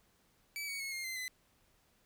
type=tone with pitch steps; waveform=sawtooth; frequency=2300 / 2241 / 2183 / 2127 / 2073 / 2020 Hz; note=D7 / C#7 / C#7 / C7 / C7 / B6; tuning=-37 / +18 / -27 / +28 / -17 / +39 cents; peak=-35 dBFS; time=0.56-1.28 s; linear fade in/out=0 ms; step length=120 ms; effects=pink hiss -71 dBFS RMS until 2.05 s